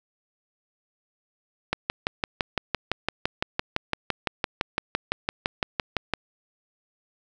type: click train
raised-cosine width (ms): 0.3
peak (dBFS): -7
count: 27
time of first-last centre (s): 1.73-6.137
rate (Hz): 5.9
effects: none